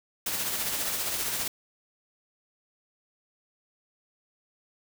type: noise with tremolo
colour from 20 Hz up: white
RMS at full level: -29 dBFS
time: 0.26-1.48 s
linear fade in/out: 5 ms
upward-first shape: sine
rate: 15 Hz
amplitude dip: 35%
effects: none